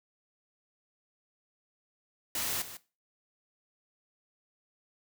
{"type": "noise with echo", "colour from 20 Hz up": "white", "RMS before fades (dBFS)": -33, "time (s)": [2.35, 2.62], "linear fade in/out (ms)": 2, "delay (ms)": 150, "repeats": 1, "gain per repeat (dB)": -12, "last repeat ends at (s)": 2.77, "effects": ["noise-tail reverb RT60 0.3 s tail -17 dB re dry"]}